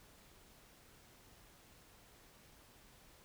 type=silence; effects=pink hiss -63 dBFS RMS until 3.24 s